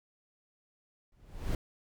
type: noise with exponential growth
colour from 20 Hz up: brown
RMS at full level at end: -27 dBFS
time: 1.12-1.55 s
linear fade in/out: 2 ms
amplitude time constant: 92 ms
effects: none